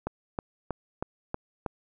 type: click train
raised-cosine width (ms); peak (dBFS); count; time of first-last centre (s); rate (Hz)
1; -16; 6; 0.07-1.662; 3.14
effects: none